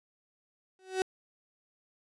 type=tone with exponential growth; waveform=35% pulse; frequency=376.2 Hz; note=F#4; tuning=29 cents sharp; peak=-22 dBFS; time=0.79-1.02 s; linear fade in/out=1 ms; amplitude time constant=48 ms; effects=resampled to 22050 Hz